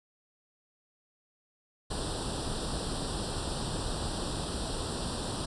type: noise with comb filter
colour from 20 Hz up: pink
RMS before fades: -34 dBFS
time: 1.9-5.46 s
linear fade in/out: 10 ms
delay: 0.23 ms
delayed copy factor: +0.9
effects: resampled to 24000 Hz